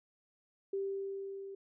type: tone with level ramp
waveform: sine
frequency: 392 Hz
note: G4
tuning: in tune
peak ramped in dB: -32 to -43 dBFS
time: 0.73-1.55 s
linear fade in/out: 5 ms
effects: none